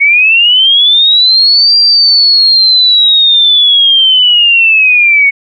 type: linear two-way sweep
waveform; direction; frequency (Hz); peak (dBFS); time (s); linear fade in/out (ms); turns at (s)
sine; up then down; 2204 to 4761 to 2204; -3; 0-5.31; 20; 1.77
effects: none